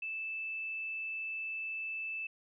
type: tone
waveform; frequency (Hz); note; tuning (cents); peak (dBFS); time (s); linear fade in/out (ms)
sine; 2634; E7; -2; -36; 0.02-2.27; 5
effects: none